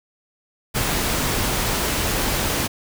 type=noise; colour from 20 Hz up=pink; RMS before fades=-22 dBFS; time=0.74-2.68 s; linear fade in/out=20 ms; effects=none